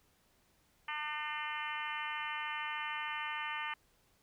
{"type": "harmonic tone", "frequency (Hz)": 301.1, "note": "D4", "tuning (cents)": 43, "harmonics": [3, 4, 5, 6, 7, 8, 9, 10], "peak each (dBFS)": [-43, -43, -48, -43, -44, -47, -49, -47], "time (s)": [0.88, 3.74], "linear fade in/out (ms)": 5, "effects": ["pink hiss -71 dBFS RMS until 4.22 s"]}